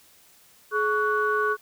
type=tone cluster; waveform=sine; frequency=424.2 / 1124 / 1478 Hz; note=G#4 / C#6 / F#6; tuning=+37 / +24 / -2 cents; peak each=-25 dBFS; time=0.71-1.57 s; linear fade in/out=50 ms; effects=tanh soft clip ceiling -11 dBFS + white hiss -56 dBFS RMS until 1.61 s